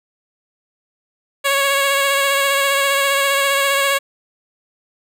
10% pulse tone with vibrato, 554.4 Hz, C#5, in tune, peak -6 dBFS, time 1.44-3.99 s, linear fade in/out 20 ms, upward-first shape sine, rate 15 Hz, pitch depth 21 cents each way, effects none

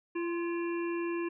harmonic tone with a mistuned harmonic, 341.4 Hz, F4, 39 cents flat, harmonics 1 / 3 / 5 / 7 / 8, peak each -31 / -42 / -46 / -47 / -47 dBFS, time 0.15-1.29 s, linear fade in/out 10 ms, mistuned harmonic 3, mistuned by +36 cents, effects none

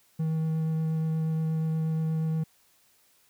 triangle tone with vibrato, 159.4 Hz, D#3, 42 cents sharp, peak -23 dBFS, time 0.19-2.44 s, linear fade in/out 10 ms, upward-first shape triangle, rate 8.4 Hz, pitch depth 10 cents each way, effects white hiss -64 dBFS RMS until 3.29 s

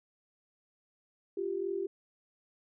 sine tone pair together, 349.2 / 392.8 Hz, F4 / G4, 0 / +4 cents, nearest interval major second, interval 204 cents, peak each -36 / -33 dBFS, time 1.37-1.87 s, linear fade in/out 5 ms, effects none

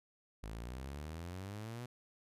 sawtooth exponential sweep, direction up, 51.91 to 125.1 Hz, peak -39 dBFS, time 0.43-1.86 s, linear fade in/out 5 ms, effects resampled to 32000 Hz

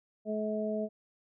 harmonic tone, 214.3 Hz, A3, 45 cents flat, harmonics 1 / 2 / 3, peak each -34 / -36 / -34 dBFS, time 0.25-0.89 s, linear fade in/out 50 ms, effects none

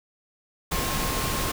sine tone in noise, 1070 Hz, C6, 38 cents sharp, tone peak -34 dBFS, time 0.71-1.52 s, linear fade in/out 10 ms, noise pink, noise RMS -27 dBFS, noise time 0.71-1.52 s, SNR -10 dB, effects none

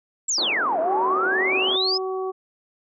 sine exponential two-way sweep, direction down then up, 7902 to 622.3 to 5250 Hz, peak -20 dBFS, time 0.28-1.98 s, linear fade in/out 10 ms, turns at 0.79 s
pink band-pass noise, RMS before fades -32 dBFS, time 0.38-1.76 s, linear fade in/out 2 ms, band 290 to 1200 Hz, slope 24 dB/octave
harmonic tone, 377 Hz, F#4, 32 cents sharp, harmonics 1 / 2 / 3, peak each -25 / -33 / -34 dBFS, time 0.86-2.32 s, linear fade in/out 20 ms
effects none

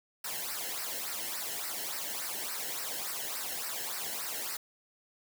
white noise with flanger, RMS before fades -37 dBFS, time 0.24-4.57 s, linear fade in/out 5 ms, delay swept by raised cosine 0.29 to 0.86 ms, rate 3.5 Hz, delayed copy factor -0.75, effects none

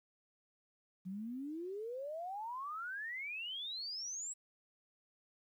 sine exponential sweep, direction up, 179.1 to 7920 Hz, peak -40 dBFS, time 1.05-4.34 s, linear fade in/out 20 ms, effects 12-bit

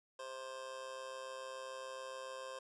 25% pulse tone with amplitude modulation, 526 Hz, C5, 9 cents sharp, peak -38 dBFS, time 0.19-2.59 s, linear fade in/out 5 ms, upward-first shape sine, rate 127 Hz, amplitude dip 65%, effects resampled to 22050 Hz + 12-bit

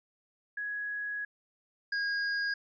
sine / square tone pair in turn, 1670 / 1634.7 Hz, G#6 / G#6, +9 / -28 cents, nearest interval unison, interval 37 cents, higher first, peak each -33 / -30 dBFS, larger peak second, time 0.57-1.25 / 1.92-2.54 s, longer first, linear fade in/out 5 ms, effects resampled to 16000 Hz

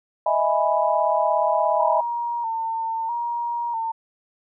sine chord, E major seventh, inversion third, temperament equal, 622.3 / 659.3 / 830.6 / 987.8 Hz, D#5 / E5 / G#5 / B5, 0 / 0 / 0 / 0 cents, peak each -23 dBFS, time 0.26-2.01 s, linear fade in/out 5 ms
sine tone with vibrato, 924 Hz, A#5, 16 cents flat, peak -23 dBFS, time 1.79-3.92 s, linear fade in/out 10 ms, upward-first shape square, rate 0.77 Hz, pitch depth 41 cents each way
effects none

